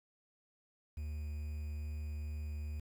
triangle tone with quantisation, 75.2 Hz, D2, 42 cents sharp, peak -36 dBFS, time 0.97-2.8 s, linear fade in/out 5 ms, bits 10, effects none

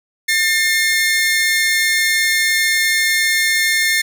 sawtooth tone pair together, 1796.2 / 2136 Hz, A6 / C7, +35 / +35 cents, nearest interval minor third, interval 300 cents, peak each -13 dBFS, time 0.28-4.02 s, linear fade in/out 10 ms, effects none

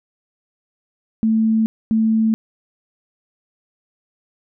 sine tone pair in turn, 221.5 / 221.5 Hz, A3 / A3, +12 / +12 cents, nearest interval unison, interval 0 cents, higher neither, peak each -13 dBFS, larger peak neither, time 1.23-1.66 / 1.91-2.34 s, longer neither, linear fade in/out 0 ms, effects none

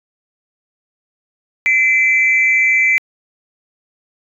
sine tone pair together, 2047 / 2332 Hz, C7 / D7, -38 / -13 cents, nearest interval major second, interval 225 cents, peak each -12 dBFS, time 1.66-2.98 s, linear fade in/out 0 ms, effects tanh soft clip ceiling -4 dBFS

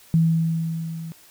sine tone with level ramp, 163.5 Hz, E3, 14 cents flat, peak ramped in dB -13 to -31 dBFS, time 0.14-1.12 s, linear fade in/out 0 ms, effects white hiss -51 dBFS RMS until 1.3 s

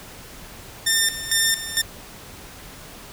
10% pulse tone with tremolo, 1803 Hz, A6, 42 cents sharp, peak -8 dBFS, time 0.86-1.82 s, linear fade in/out 10 ms, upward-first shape square, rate 2.2 Hz, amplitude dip 75%, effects pink hiss -41 dBFS RMS until 3.12 s

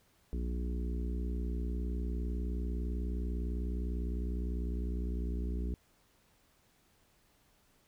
harmonic tone with a mistuned harmonic, 59.9 Hz, A#1, 48 cents sharp, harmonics 1 / 3 / 4 / 5 / 6 / 7, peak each -33 / -43 / -45 / -47 / -49 / -50 dBFS, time 0.33-5.74 s, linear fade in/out 0 ms, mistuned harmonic 1, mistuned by +46 cents, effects pink hiss -69 dBFS RMS until 7.87 s

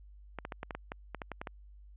clicks, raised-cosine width 0.5 ms, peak -23 dBFS, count 12, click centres 0.387 / 0.451 / 0.522 / 0.631 / 0.708 / 0.75 / 0.919 / 1.147 / 1.218 / 1.317 / 1.415 / 1.472 s, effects added 50 Hz sine -51 dBFS peak until 1.96 s + resampled to 8000 Hz

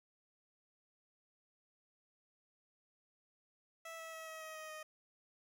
15% pulse tone with pitch steps, 656 / 650 / 644 / 638.1 / 632.2 / 626.4 / 620.6 Hz, E5 / E5 / E5 / D#5 / D#5 / D#5 / D#5, -9 / -24 / -41 / +44 / +27 / +11 / -5 cents, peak -40 dBFS, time 3.85-4.83 s, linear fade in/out 5 ms, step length 140 ms, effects none

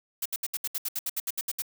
blue noise bursts, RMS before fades -30 dBFS, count 14, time 0.22-1.621 s, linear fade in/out 5 ms, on 36 ms, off 69 ms, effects none

